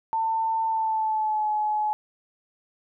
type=tone with pitch glide; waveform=sine; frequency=895 to 849.7 Hz; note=A5 to G#5; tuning=+29 to +39 cents; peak=-22 dBFS; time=0.13-1.93 s; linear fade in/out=0 ms; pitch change=-90 cents; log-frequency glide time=0.66-1.5 s; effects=none